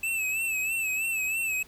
square tone with vibrato, 2616 Hz, E7, 14 cents flat, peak -27 dBFS, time 0.03-1.63 s, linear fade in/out 5 ms, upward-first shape sine, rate 3.1 Hz, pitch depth 62 cents each way, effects pink hiss -54 dBFS RMS until 1.67 s

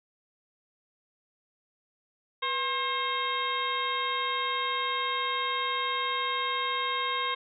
harmonic tone with a mistuned harmonic, 534 Hz, C5, 35 cents sharp, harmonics 1 / 2 / 3 / 4 / 5 / 6 / 7, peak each -39 / -30 / -38 / -35 / -42 / -37 / -35 dBFS, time 2.42-7.35 s, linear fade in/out 10 ms, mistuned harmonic 1, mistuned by -140 cents, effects none

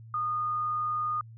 sine tone, 1227 Hz, D#6, 25 cents flat, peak -27 dBFS, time 0.14-1.21 s, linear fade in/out 2 ms, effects added 113 Hz sine -45 dBFS peak until 1.37 s

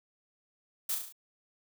blue noise with echo, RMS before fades -32 dBFS, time 0.89-0.95 s, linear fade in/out 5 ms, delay 35 ms, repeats 5, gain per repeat -4 dB, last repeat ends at 1.125 s, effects none

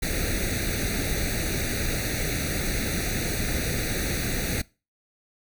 pink noise with comb filter, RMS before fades -27 dBFS, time 0.02-4.62 s, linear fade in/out 10 ms, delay 0.48 ms, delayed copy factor +0.95, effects noise-tail reverb RT60 0.3 s tail -22 dB re dry

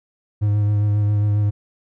triangle tone with vibrato, 103.83 Hz, G#2, in tune, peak -13 dBFS, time 0.41-1.51 s, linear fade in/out 20 ms, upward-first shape sine, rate 7.4 Hz, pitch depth 20 cents each way, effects none

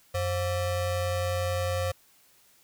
square ring-modulated tone, 311.1 Hz, D#4, in tune, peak -24 dBFS, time 0.14-1.92 s, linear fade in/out 10 ms, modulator 220 Hz, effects white hiss -61 dBFS RMS until 2.63 s

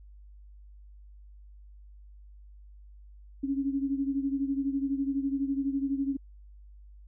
sine beating tone pair, 272.7 / 284.7 Hz, C#4 / C#4, -28 / +46 cents, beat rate 12 Hz, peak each -28 / -33 dBFS, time 3.43-6.17 s, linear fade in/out 10 ms, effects added 50 Hz sine -48 dBFS peak until 7.07 s

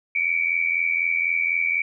sine tone pair together, 2261 / 2345 Hz, C#7 / D7, +34 / -3 cents, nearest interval minor second, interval 63 cents, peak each -22 / -23 dBFS, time 0.15-1.82 s, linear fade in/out 5 ms, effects none

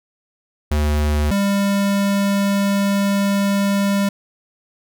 square tone pair in turn, 74.7 / 199.43 Hz, D2 / G3, +30 / +30 cents, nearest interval octave + perfect fourth, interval 1700 cents, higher second, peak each -16 dBFS, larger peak neither, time 0.71-1.31 / 1.31-4.09 s, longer second, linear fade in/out 5 ms, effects none

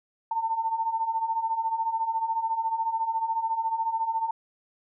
sine beating tone pair, 890 / 904 Hz, A5 / A5, +20 / +47 cents, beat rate 14 Hz, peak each -31 / -26 dBFS, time 0.31-4.31 s, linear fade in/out 5 ms, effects none

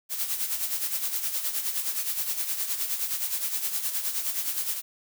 blue noise with tremolo, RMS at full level -27 dBFS, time 0.09-4.82 s, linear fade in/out 50 ms, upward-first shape sine, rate 9.6 Hz, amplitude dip 60%, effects none

